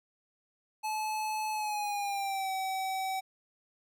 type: tone with pitch glide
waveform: square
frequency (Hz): 862 to 763.5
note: A5 to G5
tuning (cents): -36 to -46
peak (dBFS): -32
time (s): 0.83-3.21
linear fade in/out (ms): 20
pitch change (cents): -210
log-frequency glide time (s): 1.52-2.51
effects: none